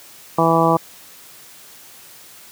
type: harmonic tone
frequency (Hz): 164.81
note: E3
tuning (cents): 0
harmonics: 1 / 2 / 3 / 4 / 5 / 6 / 7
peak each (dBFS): -20 / -20 / -20 / -20 / -20 / -20 / -20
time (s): 0.38-0.77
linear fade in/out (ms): 5
effects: white hiss -43 dBFS RMS until 2.51 s + high-pass 80 Hz 12 dB/octave